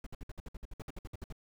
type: noise bursts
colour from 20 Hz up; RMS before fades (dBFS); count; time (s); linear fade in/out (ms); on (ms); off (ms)
brown; -42; 16; 0.04-1.325; 2; 25; 59
effects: none